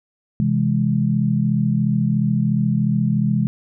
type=chord; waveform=sine; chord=C augmented; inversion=none; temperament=equal; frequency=130.81 / 164.81 / 207.7 Hz; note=C3 / E3 / G#3; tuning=0 / 0 / 0 cents; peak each=-20 / -21 / -19 dBFS; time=0.4-3.47 s; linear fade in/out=0 ms; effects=none